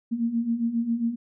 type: beating tone pair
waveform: sine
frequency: 227.4 / 234.8 Hz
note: A#3 / A#3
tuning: -43 / +13 cents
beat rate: 7.4 Hz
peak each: -29 / -24 dBFS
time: 0.11-1.16 s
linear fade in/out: 20 ms
effects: none